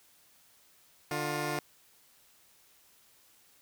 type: tone pair together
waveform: 10% pulse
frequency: 148.88 / 354.1 Hz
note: D3 / F4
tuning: +24 / +24 cents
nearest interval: octave + minor third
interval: 1500 cents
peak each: -26 dBFS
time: 1.11-1.59 s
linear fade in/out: 2 ms
effects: white hiss -63 dBFS RMS until 3.61 s